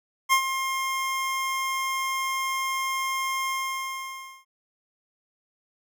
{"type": "tone with ADSR envelope", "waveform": "25% pulse", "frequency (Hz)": 1064, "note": "C6", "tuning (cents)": 29, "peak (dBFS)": -12, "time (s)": [0.29, 4.45], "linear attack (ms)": 36, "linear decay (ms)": 82, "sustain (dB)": -10, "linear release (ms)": 960, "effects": []}